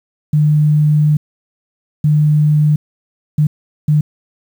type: tone bursts at uneven times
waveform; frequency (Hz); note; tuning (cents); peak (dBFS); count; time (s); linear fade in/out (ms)
sine; 150.6; D3; +44; -8; 4; 0.33-1.17 / 2.04-2.76 / 3.38-3.47 / 3.88-4.01; 5
effects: 7-bit